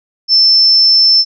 sine tone, 5310 Hz, E8, 12 cents sharp, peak -5 dBFS, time 0.28-1.25 s, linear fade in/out 50 ms, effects none

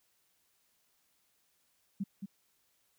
sine tone with echo, 197 Hz, G3, 9 cents sharp, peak -31 dBFS, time 2-2.04 s, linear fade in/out 10 ms, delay 220 ms, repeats 1, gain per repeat -6 dB, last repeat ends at 2.26 s, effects white hiss -74 dBFS RMS until 2.98 s

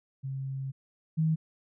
sine tone pair in turn, 134.6 / 158.96 Hz, C3 / D#3, +49 / +37 cents, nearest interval minor third, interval 288 cents, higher second, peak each -32 / -23 dBFS, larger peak second, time 0.23-0.72 / 1.17-1.36 s, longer first, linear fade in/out 20 ms, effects none

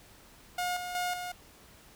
sawtooth tone with tremolo, 717 Hz, F5, 45 cents sharp, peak -26 dBFS, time 0.58-1.32 s, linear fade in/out 5 ms, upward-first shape square, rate 2.7 Hz, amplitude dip 50%, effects pink hiss -56 dBFS RMS until 1.95 s

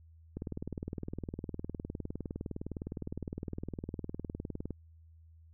click train, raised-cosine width 3 ms, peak -25 dBFS, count 86, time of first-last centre 0.37-4.707 s, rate 19.6 Hz, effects added 81 Hz sine -55 dBFS peak until 5.53 s

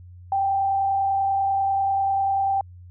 sine tone with frequency modulation, 784 Hz, G5, in tune, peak -19 dBFS, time 0.32-2.61 s, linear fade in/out 2 ms, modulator 30.2 Hz, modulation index 0.38, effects added 89 Hz sine -41 dBFS peak until 2.9 s

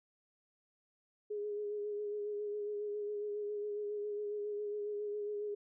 sine tone with vibrato, 415.3 Hz, G#4, in tune, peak -36 dBFS, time 1.3-5.55 s, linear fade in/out 10 ms, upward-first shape sine, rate 7.3 Hz, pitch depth 25 cents each way, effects none

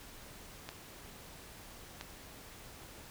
clicks, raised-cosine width 0.2 ms, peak -24 dBFS, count 2, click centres 0.69 / 2.011 s, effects pink hiss -52 dBFS RMS until 3.1 s

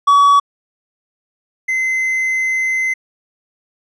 triangle tone pair in turn, 1134 / 2057 Hz, C#6 / C7, +39 / -30 cents, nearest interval minor seventh, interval 1031 cents, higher second, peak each -5 / -13 dBFS, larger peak first, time 0.07-0.4 / 1.68-2.94 s, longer second, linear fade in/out 10 ms, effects resampled to 22050 Hz

